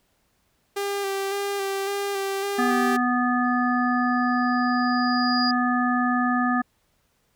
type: tone with vibrato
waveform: sawtooth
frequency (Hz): 396.2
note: G4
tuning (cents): +18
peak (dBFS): -21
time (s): 0.76-2.97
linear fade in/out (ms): 10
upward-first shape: square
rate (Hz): 1.8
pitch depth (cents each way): 21
type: harmonic tone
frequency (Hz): 246.9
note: B3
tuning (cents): 0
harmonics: 1 / 3 / 5 / 7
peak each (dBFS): -22 / -27 / -26 / -28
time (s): 2.58-6.62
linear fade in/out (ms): 10
type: tone with exponential growth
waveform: sine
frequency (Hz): 4864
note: D#8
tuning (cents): -40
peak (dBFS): -23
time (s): 3.44-5.51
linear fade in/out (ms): 2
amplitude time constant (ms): 450
effects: pink hiss -68 dBFS RMS until 7.35 s